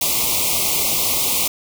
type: band-stop noise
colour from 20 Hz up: white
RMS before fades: -19 dBFS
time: 0.01-1.48 s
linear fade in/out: 5 ms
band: 1200 to 2100 Hz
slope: 96 dB/octave
effects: none